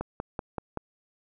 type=click train; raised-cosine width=1 ms; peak=-17 dBFS; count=5; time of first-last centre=0.01-0.773 s; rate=5.24 Hz; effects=none